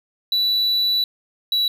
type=tone pair in turn; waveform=triangle; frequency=3951 / 3924 Hz; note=B7 / B7; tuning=0 / -12 cents; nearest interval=unison; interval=12 cents; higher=first; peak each=-15 dBFS; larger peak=neither; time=0.32-1.04 / 1.52-1.68 s; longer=first; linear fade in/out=2 ms; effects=none